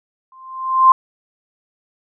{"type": "tone with exponential growth", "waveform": "sine", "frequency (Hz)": 1046.5, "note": "C6", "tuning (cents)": 0, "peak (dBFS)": -3, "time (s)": [0.32, 0.92], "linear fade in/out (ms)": 2, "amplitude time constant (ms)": 130, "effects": []}